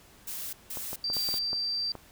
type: noise bursts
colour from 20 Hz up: blue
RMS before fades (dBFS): -37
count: 3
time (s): 0.27-1.39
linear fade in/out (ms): 5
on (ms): 260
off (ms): 170
type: clicks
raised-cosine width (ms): 1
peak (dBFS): -25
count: 8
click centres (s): 0.772 / 0.931 / 1.101 / 1.168 / 1.289 / 1.341 / 1.531 / 1.953
type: tone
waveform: sine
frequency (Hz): 4685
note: D8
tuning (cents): -5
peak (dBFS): -28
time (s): 1.04-1.92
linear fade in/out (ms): 2
effects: pink hiss -56 dBFS RMS until 2.11 s

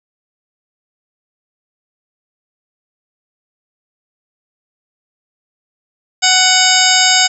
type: harmonic tone with a mistuned harmonic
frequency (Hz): 743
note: F#5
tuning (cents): +7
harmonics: 1 / 2 / 3 / 4 / 5 / 6 / 7 / 9 / 10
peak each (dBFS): -17 / -17 / -17 / -17 / -17 / -17 / -17 / -17 / -17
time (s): 6.22-7.28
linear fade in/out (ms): 20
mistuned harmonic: 6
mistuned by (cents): +100
effects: none

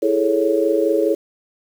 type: chord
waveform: sine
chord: A major seventh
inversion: second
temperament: equal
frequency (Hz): 329.6 / 415.3 / 440 / 554.4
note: E4 / G#4 / A4 / C#5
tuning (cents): 0 / 0 / 0 / 0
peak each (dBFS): -20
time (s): 0.02-1.15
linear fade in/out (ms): 10
effects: 7-bit

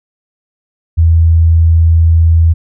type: tone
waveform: sine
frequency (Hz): 82.3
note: E2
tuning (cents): -2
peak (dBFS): -4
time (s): 0.97-2.54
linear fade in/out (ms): 20
effects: none

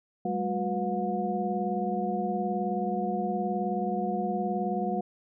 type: tone cluster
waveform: sine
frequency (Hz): 192.8 / 211.8 / 362.2 / 491.1 / 719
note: G3 / G#3 / F#4 / B4 / F#5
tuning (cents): -28 / +34 / -37 / -10 / -50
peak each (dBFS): -32 / -34 / -34 / -37 / -31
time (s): 0.25-5.01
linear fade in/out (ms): 5
effects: none

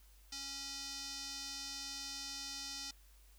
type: tone with band-pass filter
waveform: square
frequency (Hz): 276.3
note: C#4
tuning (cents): -6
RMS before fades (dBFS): -45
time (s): 0.32-2.91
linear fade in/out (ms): 5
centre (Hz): 5200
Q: 3.1
effects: added 50 Hz sine -60 dBFS peak until 3.38 s + white hiss -68 dBFS RMS until 3.38 s

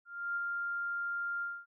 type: tone with ADSR envelope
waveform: sine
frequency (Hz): 1396.9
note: F6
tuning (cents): 0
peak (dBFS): -31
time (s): 0.05-1.66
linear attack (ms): 310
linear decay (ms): 27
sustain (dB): -2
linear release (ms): 240
effects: none

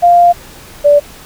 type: tone pair in turn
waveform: sine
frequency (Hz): 698 / 581.4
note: F5 / D5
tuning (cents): -1 / -18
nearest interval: minor third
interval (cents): 317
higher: first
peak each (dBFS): -3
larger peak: neither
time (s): 0.02-0.33 / 0.84-1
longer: first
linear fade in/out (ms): 20
effects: pink hiss -35 dBFS RMS until 1.25 s

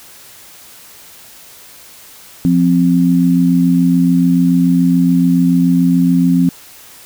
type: tone pair together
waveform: sine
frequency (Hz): 174.61 / 261.6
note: F3 / C4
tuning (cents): 0 / 0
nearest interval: perfect fifth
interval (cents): 700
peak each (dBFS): -11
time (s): 2.45-6.49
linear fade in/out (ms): 0
effects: white hiss -39 dBFS RMS until 7.05 s

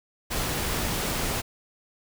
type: noise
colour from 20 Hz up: pink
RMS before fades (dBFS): -28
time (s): 0.3-1.42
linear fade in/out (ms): 20
effects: none

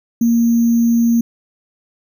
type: tone with sample-and-hold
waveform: sine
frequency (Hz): 233.1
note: A#3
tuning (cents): 0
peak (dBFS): -10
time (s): 0.21-1.21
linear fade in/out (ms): 5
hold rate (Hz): 6300
effects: none

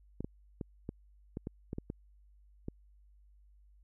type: clicks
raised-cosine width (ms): 3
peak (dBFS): -25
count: 10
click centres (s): 0.206 / 0.245 / 0.612 / 0.891 / 1.371 / 1.471 / 1.731 / 1.784 / 1.901 / 2.684
effects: added 50 Hz sine -59 dBFS peak until 3.83 s

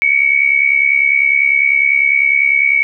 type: tone pair together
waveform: sine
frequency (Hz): 2217 / 2287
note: C#7 / D7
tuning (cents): 0 / -47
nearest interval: minor second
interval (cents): 53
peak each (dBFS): -12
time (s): 0.02-2.83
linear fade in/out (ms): 0
effects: none

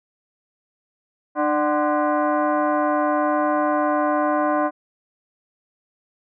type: tone with frequency modulation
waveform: sine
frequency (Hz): 146.83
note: D3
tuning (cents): 0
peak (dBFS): -17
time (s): 1.35-4.71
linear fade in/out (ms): 50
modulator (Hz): 447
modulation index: 2.4
effects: none

